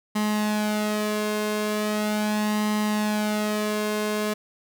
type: tone with flanger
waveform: sawtooth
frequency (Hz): 211.6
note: G#3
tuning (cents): +33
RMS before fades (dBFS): -25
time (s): 0.15-4.34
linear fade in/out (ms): 10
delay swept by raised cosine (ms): 1 to 1.89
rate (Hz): 0.39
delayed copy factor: +0.6
effects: none